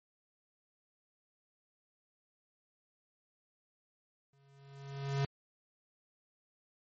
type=tone with exponential growth; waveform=square; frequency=138.59 Hz; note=C#3; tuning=in tune; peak=-29 dBFS; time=4.33-5.25 s; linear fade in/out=2 ms; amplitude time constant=200 ms; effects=MP3 32 kbps